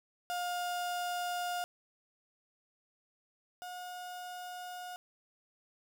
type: tone pair in turn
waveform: 35% pulse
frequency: 710 / 720.7 Hz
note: F5 / F#5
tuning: +28 / -46 cents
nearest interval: unison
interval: 26 cents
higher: second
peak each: -32 / -40 dBFS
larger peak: first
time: 0.3-1.64 / 3.62-4.96 s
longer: neither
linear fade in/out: 0 ms
effects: none